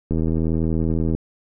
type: click train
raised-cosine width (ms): 3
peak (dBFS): -10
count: 85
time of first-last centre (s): 0.11-1.15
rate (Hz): 80.8
effects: none